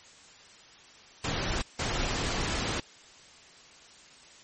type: noise bursts at uneven times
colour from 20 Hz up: pink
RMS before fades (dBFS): -30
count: 2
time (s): 1.24-1.62 / 1.79-2.8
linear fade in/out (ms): 5
effects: white hiss -53 dBFS RMS until 4.43 s + MP3 32 kbps